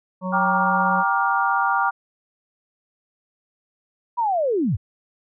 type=harmonic tone; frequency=185 Hz; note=F#3; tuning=in tune; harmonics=1 / 3 / 5 / 6; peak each=-25 / -30 / -32 / -33 dBFS; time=0.21-1.04 s; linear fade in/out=50 ms
type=chord; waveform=sine; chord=G minor seventh; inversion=none; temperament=just; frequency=784 / 940.8 / 1176 / 1411.2 Hz; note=G5 / Bb5 / D6 / F6; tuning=0 / +16 / +2 / +18 cents; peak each=-23 dBFS; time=0.32-1.91 s; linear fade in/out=20 ms
type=linear sweep; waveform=sine; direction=down; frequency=987.8 to 72.4 Hz; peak=-18 dBFS; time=4.17-4.77 s; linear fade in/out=20 ms
effects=none